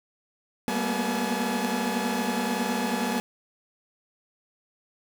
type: tone cluster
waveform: sawtooth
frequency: 194 / 225.8 / 238.2 / 247.5 / 851 Hz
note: G3 / A3 / A#3 / B3 / G#5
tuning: -18 / +45 / +38 / +4 / +42 cents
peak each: -28 dBFS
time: 0.68-3.2 s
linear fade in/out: 0 ms
effects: none